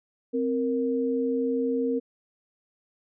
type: tone pair together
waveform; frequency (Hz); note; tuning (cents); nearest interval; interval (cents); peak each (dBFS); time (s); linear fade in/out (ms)
sine; 261.6 / 466.2; C4 / A#4; 0 / 0; minor seventh; 1000; -26; 0.33-2; 20
effects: none